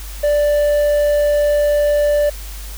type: tone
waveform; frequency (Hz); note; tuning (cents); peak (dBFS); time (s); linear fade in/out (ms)
triangle; 587.3; D5; 0; -10; 0.23-2.3; 10
effects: added 50 Hz sine -28 dBFS peak until 2.77 s + white hiss -36 dBFS RMS until 2.77 s